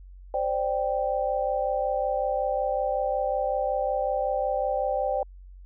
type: chord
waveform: sine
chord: C suspended second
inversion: none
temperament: just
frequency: 523.3 / 588.7 / 784.9 Hz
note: C5 / D5 / G5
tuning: 0 / +4 / +2 cents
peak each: -28 dBFS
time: 0.34-5.23 s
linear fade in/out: 2 ms
effects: added 46 Hz sine -43 dBFS peak until 5.65 s